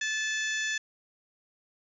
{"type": "harmonic tone", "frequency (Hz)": 870, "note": "A5", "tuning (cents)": -20, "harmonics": [2, 3, 4, 5, 6, 7, 8], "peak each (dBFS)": [-30, -37, -37, -46, -45, -40, -41], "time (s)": [0.01, 0.78], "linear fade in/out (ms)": 5, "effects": []}